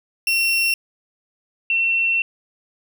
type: tone pair in turn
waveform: 35% pulse / sine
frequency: 2724 / 2707 Hz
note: F7 / E7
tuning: -44 / +45 cents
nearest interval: unison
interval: 11 cents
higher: first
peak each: -15 / -16 dBFS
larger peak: first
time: 0.27-0.74 / 1.7-2.22 s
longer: second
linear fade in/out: 2 ms
effects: none